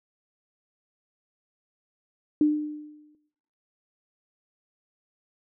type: tone with exponential decay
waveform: sine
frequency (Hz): 300.4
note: D4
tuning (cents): +39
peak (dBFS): -15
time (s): 2.41-3.15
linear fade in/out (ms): 2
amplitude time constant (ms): 160
effects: noise-tail reverb RT60 0.8 s tail -17 dB re dry